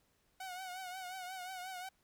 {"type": "tone with vibrato", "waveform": "sawtooth", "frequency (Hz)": 740, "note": "F#5", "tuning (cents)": 0, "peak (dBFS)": -39, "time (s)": [0.4, 1.89], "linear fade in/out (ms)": 5, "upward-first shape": "triangle", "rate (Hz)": 5.6, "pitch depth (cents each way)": 70, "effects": ["pink hiss -75 dBFS RMS until 2.03 s"]}